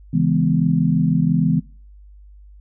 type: chord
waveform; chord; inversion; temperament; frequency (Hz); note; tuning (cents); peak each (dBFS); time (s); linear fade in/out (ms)
sine; C# minor seventh; none; equal with one note detuned; 138.59 / 164.81 / 207.7 / 248.8; C#3 / E3 / G#3 / B3; 0 / 0 / 0 / +13; -22 / -17 / -22 / -21; 0.13-1.6; 10
effects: noise-tail reverb RT60 0.4 s tail -21 dB re dry + added 50 Hz sine -41 dBFS peak until 2.6 s